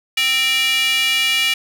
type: tone with high-pass filter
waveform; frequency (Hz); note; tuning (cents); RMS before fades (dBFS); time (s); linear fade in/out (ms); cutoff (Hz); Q
square; 261.6; C4; 0; -17; 0.17-1.54; 5; 2600; 6
effects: none